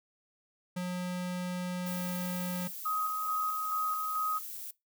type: tone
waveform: square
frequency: 180 Hz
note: F#3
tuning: 47 cents flat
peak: -33 dBFS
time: 0.76-2.68 s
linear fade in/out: 10 ms
type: noise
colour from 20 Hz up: violet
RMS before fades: -42 dBFS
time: 1.86-4.71 s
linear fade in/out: 5 ms
type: tone with tremolo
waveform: sine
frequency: 1258 Hz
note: D#6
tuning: 19 cents sharp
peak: -29 dBFS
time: 2.85-4.39 s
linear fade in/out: 10 ms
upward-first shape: square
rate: 2.3 Hz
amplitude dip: 30%
effects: noise-tail reverb RT60 0.2 s tail -21 dB re dry